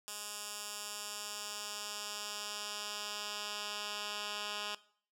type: tone with band-pass filter sweep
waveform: 10% pulse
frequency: 207.7 Hz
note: G#3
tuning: in tune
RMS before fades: -42 dBFS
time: 0.08-4.75 s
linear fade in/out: 0 ms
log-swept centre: 8300 to 3600 Hz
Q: 0.99
effects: noise-tail reverb RT60 0.5 s tail -18 dB re dry